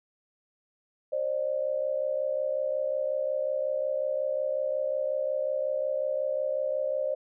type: tone pair together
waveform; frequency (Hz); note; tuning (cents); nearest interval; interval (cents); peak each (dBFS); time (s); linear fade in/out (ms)
sine; 535 / 600.5; C5 / D5; +38 / +38; major second; 200; -29 / -29; 1.12-7.15; 10
effects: none